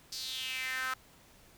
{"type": "tone with high-pass filter sweep", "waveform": "sawtooth", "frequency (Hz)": 259.2, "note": "C4", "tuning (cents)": -16, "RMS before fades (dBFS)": -37, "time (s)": [0.12, 0.94], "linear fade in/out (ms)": 5, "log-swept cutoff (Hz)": [5000, 1300], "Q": 4.4, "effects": ["pink hiss -60 dBFS RMS until 1.57 s"]}